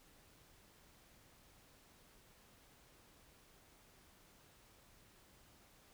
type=silence; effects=pink hiss -66 dBFS RMS until 5.93 s